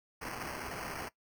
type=noise with sample-and-hold; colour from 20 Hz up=white; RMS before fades=-41 dBFS; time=0.21-1.09 s; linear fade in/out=10 ms; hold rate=3675 Hz; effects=noise-tail reverb RT60 0.1 s tail -18 dB re dry